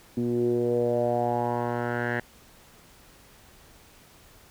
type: tone with low-pass filter sweep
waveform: 10% pulse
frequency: 120 Hz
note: B2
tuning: 49 cents flat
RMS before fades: -26 dBFS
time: 0.17-2.2 s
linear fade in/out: 5 ms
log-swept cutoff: 280 to 1800 Hz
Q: 4.4
effects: pink hiss -54 dBFS RMS until 4.5 s